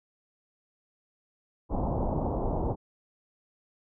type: low-pass noise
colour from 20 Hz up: pink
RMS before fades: -29 dBFS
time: 1.69-2.76 s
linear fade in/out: 50 ms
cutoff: 960 Hz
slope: 48 dB/octave
effects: none